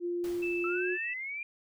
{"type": "tone with pitch glide", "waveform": "sine", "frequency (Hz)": [349.2, 362.6], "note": ["F4", "F#4"], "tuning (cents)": [0, -35], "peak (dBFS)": -30, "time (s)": [0, 0.98], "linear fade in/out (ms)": 50, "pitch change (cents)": 65, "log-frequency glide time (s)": [0.64, 0.84]}
{"type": "noise with exponential decay", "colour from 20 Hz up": "pink", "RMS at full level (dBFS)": -46, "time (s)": [0.24, 1.26], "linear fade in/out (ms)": 0, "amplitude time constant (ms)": 220}
{"type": "tone", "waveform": "sine", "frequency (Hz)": 2637, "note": "E7", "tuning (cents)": 0, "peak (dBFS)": -34, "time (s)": [0.42, 1.14], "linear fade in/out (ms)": 10}
{"type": "linear sweep", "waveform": "sine", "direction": "up", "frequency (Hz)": [1300, 2409], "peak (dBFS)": -35, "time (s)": [0.64, 1.43], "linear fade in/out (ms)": 2}
{"effects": []}